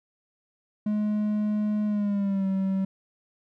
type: tone with pitch glide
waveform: triangle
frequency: 210.7 to 192.1 Hz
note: G#3 to G3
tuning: +25 to -35 cents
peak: -21 dBFS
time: 0.86-2.85 s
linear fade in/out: 5 ms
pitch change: -160 cents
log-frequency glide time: 1.86-2.47 s
effects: none